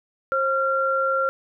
sine tone pair together, 533.6 / 1376 Hz, C5 / F6, +34 / -26 cents, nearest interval octave + major third, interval 1640 cents, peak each -23 / -21 dBFS, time 0.32-1.29 s, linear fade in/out 0 ms, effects none

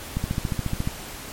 click train, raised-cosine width 5 ms, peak -12 dBFS, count 11, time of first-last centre 0.17-0.874 s, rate 14.2 Hz, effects pink hiss -37 dBFS RMS until 1.32 s + MP3 64 kbps

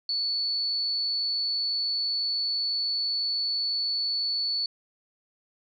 sine tone, 4446 Hz, C#8, 4 cents sharp, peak -25 dBFS, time 0.09-4.66 s, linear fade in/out 2 ms, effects none

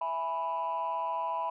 sine chord, E major, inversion none, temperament equal, 659.3 / 830.6 / 987.8 Hz, E5 / G#5 / B5, 0 / 0 / 0 cents, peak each -36 / -36 / -30 dBFS, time 0.01-1.5 s, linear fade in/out 5 ms, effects tanh soft clip ceiling -25 dBFS

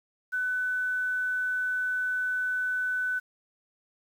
sine tone with quantisation, 1500 Hz, F#6, 23 cents sharp, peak -26 dBFS, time 0.32-3.2 s, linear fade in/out 20 ms, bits 9, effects none

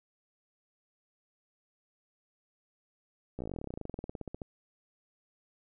slowing click train, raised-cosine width 2 ms, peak -25 dBFS, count 29, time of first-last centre 3.39-4.418 s, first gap 15 ms, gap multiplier 1.06, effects none

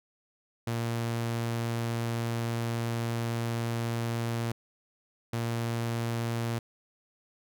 sawtooth tone bursts at uneven times, 116.4 Hz, A#2, 2 cents flat, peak -25 dBFS, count 2, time 0.67-4.52 / 5.33-6.59 s, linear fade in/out 5 ms, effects none

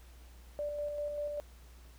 sine tone with tremolo, 587.3 Hz, D5, in tune, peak -33 dBFS, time 0.59-1.4 s, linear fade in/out 0 ms, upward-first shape square, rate 5.1 Hz, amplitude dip 30%, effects added 60 Hz sine -52 dBFS peak until 1.98 s + pink hiss -62 dBFS RMS until 1.98 s

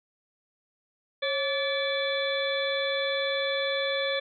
harmonic tone with a mistuned harmonic, 577 Hz, D5, 31 cents flat, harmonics 1 / 2 / 3 / 4 / 6 / 7, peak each -28 / -39 / -34 / -35 / -32 / -40 dBFS, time 1.22-4.2 s, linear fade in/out 10 ms, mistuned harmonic 1, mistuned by -91 cents, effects none

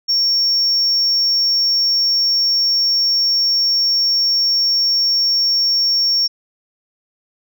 sine tone, 5500 Hz, F8, 27 cents flat, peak -11 dBFS, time 0.08-6.28 s, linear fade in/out 20 ms, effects tanh soft clip ceiling -10 dBFS

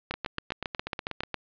two click trains, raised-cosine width 0.3 ms, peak -14 / -16 dBFS, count 10 / 10, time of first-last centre 0.11-1.343 / 0.14-1.235 s, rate 7.3 / 8.22 Hz, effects resampled to 11025 Hz + 9-bit

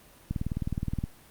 click train, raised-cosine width 5 ms, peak -17 dBFS, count 15, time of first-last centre 0.31-1.039 s, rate 19.2 Hz, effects pink hiss -55 dBFS RMS until 1.3 s + Opus 32 kbps

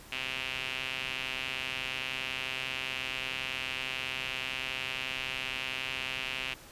sawtooth tone with band-pass filter, 130.81 Hz, C3, in tune, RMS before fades -36 dBFS, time 0.12-6.54 s, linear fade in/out 5 ms, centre 2700 Hz, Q 4.3, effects pink hiss -51 dBFS RMS until 6.71 s + resampled to 32000 Hz

